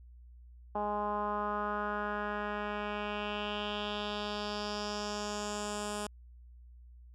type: tone with low-pass filter sweep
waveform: 10% pulse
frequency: 207.7 Hz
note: G#3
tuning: in tune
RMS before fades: -36 dBFS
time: 0.75-6.07 s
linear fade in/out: 5 ms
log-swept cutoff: 880 to 9100 Hz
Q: 3.1
effects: added 60 Hz sine -51 dBFS peak until 7.14 s